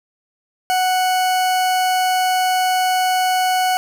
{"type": "tone", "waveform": "40% pulse", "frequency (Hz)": 740, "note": "F#5", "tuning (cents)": 0, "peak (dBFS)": -14, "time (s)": [0.7, 3.77], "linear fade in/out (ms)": 0, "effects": []}